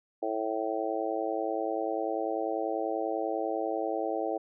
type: harmonic tone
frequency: 110.2 Hz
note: A2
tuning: 3 cents sharp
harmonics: 3 / 4 / 5 / 6 / 7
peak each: -35 / -35 / -35 / -35 / -35 dBFS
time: 0.22-4.38 s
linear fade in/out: 10 ms
effects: none